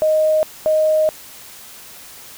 sine tone pair in turn, 622.3 / 622.3 Hz, D#5 / D#5, 0 / 0 cents, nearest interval unison, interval 0 cents, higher neither, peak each -12 dBFS, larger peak neither, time 0.02-0.43 / 0.66-1.09 s, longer second, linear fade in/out 0 ms, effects white hiss -39 dBFS RMS until 2.37 s

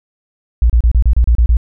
sine tone bursts, 58.27 Hz, A#1, in tune, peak -6 dBFS, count 9, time 0.62-1.569 s, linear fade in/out 0 ms, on 77 ms, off 32 ms, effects none

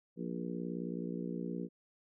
harmonic tone with a mistuned harmonic, 59.1 Hz, A#1, 24 cents sharp, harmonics 3 / 4 / 5 / 6 / 7 / 8, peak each -40 / -42 / -44 / -46 / -47 / -48 dBFS, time 0.16-1.69 s, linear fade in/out 50 ms, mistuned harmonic 8, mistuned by +23 cents, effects none

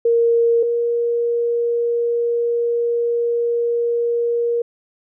sine tone pair in turn, 466.2 / 471.6 Hz, A#4 / A#4, 0 / +20 cents, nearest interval unison, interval 20 cents, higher second, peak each -12 / -16 dBFS, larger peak first, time 0.05-0.63 / 0.63-4.62 s, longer second, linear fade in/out 5 ms, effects none

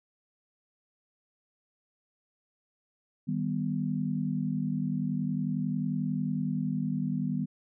sine chord, Eb augmented, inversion none, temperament equal, 155.56 / 196 / 246.9 Hz, Eb3 / G3 / B3, 0 / 0 / 0 cents, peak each -32 dBFS, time 3.27-7.46 s, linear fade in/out 20 ms, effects none

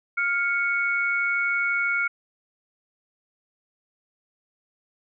sine tone pair together, 1403.9 / 2217 Hz, F6 / C#7, +9 / 0 cents, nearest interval minor sixth, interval 791 cents, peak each -24 dBFS, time 0.17-2.08 s, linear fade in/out 10 ms, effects none

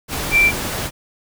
sine tone in noise, 2349 Hz, D7, in tune, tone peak -10 dBFS, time 0.31-0.52 s, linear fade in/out 50 ms, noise pink, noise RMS -24 dBFS, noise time 0.08-0.91 s, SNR +11 dB, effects none

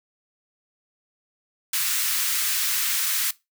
white high-pass noise, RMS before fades -24 dBFS, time 1.73-3.31 s, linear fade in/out 5 ms, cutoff 1300 Hz, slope 24 dB/octave, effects noise-tail reverb RT60 0.2 s tail -19 dB re dry

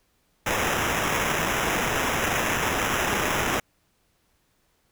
white noise with sample-and-hold, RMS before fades -25 dBFS, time 0.46-3.6 s, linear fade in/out 5 ms, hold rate 4410 Hz, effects pink hiss -68 dBFS RMS until 4.91 s

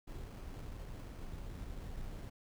brown noise with sample-and-hold, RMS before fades -45 dBFS, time 0.07-2.3 s, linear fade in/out 10 ms, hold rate 3675 Hz, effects none

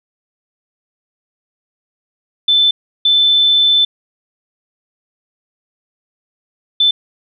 sine tone bursts at uneven times, 3525 Hz, A7, 2 cents sharp, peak -8 dBFS, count 3, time 2.48-2.71 / 3.05-3.85 / 6.8-6.91 s, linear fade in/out 5 ms, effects none

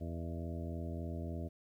harmonic tone with a mistuned harmonic, 83.5 Hz, E2, 23 cents sharp, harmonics 1 / 2 / 3 / 4 / 5 / 6 / 7 / 8, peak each -40 / -45 / -46 / -49 / -53 / -56 / -51 / -53 dBFS, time 0-1.49 s, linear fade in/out 20 ms, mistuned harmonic 7, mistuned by +43 cents, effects 12-bit

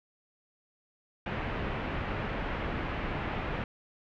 pink low-pass noise, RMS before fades -34 dBFS, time 1.26-3.64 s, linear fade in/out 2 ms, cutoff 2600 Hz, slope 24 dB/octave, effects none

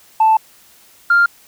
sine tone pair in turn, 880 / 1396.9 Hz, A5 / F6, 0 / 0 cents, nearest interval minor sixth, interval 800 cents, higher second, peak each -7 dBFS, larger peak neither, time 0.2-0.37 / 1.1-1.26 s, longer first, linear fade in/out 5 ms, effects tanh soft clip ceiling -5 dBFS + white hiss -48 dBFS RMS until 1.47 s

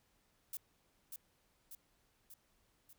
violet noise with echo, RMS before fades -43 dBFS, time 0.53-0.57 s, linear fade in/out 2 ms, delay 590 ms, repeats 4, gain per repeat -4 dB, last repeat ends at 2.93 s, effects pink hiss -75 dBFS RMS until 2.98 s

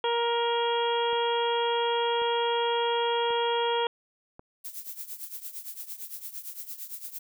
harmonic tone, 470 Hz, A#4, 14 cents sharp, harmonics 1 / 2 / 3 / 4 / 5 / 6 / 7, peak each -27 / -28 / -37 / -41 / -43 / -39 / -33 dBFS, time 0.04-3.87 s, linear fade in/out 2 ms
click train, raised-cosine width 1 ms, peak -31 dBFS, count 4, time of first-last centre 1.13-4.394 s, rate 0.919 Hz
violet noise with tremolo, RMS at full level -36 dBFS, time 4.64-7.19 s, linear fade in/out 10 ms, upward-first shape triangle, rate 8.8 Hz, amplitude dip 85%
effects none

